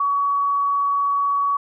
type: tone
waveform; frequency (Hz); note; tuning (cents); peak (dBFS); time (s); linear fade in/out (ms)
sine; 1129; C#6; +31; -17; 0-1.57; 5
effects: none